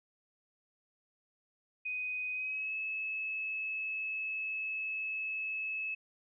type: tone with pitch glide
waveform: sine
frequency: 2500 to 2594 Hz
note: D#7 to E7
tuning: +8 to -28 cents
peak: -34 dBFS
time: 1.85-5.95 s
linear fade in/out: 10 ms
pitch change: +64 cents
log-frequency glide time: 2.33-2.74 s
effects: none